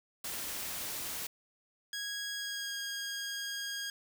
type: noise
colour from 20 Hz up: white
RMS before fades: -39 dBFS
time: 0.24-1.27 s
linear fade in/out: 5 ms
type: tone with pitch glide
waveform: 15% pulse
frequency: 1650 to 1630.1 Hz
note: G#6 to G#6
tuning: -12 to -33 cents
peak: -30 dBFS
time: 1.93-3.9 s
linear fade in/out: 2 ms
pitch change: -21 cents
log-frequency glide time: 2.37-2.74 s
effects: none